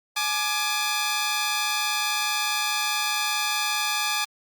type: tone pair together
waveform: 10% pulse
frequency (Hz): 842.2 / 1191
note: G#5 / D6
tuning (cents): +24 / +24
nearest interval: tritone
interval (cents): 600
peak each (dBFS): -18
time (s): 0.16-4.25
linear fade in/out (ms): 10
effects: Opus 48 kbps